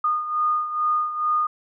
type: beating tone pair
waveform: sine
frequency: 1225 / 1227.3 Hz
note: D#6 / D#6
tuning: -27 / -24 cents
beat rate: 2.3 Hz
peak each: -21 / -27 dBFS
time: 0.04-1.47 s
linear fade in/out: 5 ms
effects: none